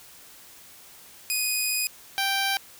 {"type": "tone pair in turn", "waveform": "10% pulse", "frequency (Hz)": [2489, 784], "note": ["D#7", "G5"], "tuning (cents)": [0, 0], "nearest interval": "octave + minor sixth", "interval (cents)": 2000, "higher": "first", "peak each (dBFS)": -15, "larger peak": "neither", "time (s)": [[1.3, 1.87], [2.18, 2.57]], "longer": "first", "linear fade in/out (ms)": 0, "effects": ["white hiss -49 dBFS RMS until 2.79 s"]}